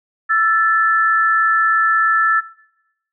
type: tone pair together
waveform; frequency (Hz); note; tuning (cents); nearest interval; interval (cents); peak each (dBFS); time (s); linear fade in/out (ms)
sine; 1331.6 / 1747; E6 / A6; +17 / -13; perfect fourth; 470; -15; 0.29-2.41; 20
effects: noise-tail reverb RT60 0.8 s tail -18 dB re dry